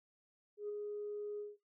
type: tone with ADSR envelope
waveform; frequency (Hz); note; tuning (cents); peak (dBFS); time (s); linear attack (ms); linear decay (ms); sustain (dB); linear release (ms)
sine; 415.3; G#4; 0; -36; 0.57-1.57; 120; 14; -3; 180
effects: noise-tail reverb RT60 0.2 s tail -18 dB re dry + tanh soft clip ceiling -34 dBFS